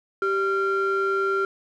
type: ring-modulated tone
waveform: triangle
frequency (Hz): 885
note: A5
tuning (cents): +10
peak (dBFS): -14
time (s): 0.22-1.45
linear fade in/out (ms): 2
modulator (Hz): 495
effects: tanh soft clip ceiling -16 dBFS